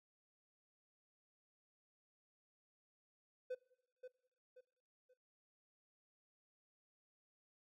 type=tone with echo; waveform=triangle; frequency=505 Hz; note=B4; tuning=39 cents sharp; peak=-38 dBFS; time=3.5-3.55 s; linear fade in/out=10 ms; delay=530 ms; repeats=3; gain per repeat=-9 dB; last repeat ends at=5.14 s; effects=noise-tail reverb RT60 1.0 s tail -23 dB re dry